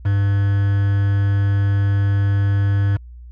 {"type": "tone with quantisation", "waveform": "triangle", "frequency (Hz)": 100, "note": "G2", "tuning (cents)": 35, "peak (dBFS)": -12, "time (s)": [0.05, 2.97], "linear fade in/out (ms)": 10, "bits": 5, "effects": ["added 60 Hz sine -35 dBFS peak until 3.31 s", "low-pass 2000 Hz 12 dB/octave"]}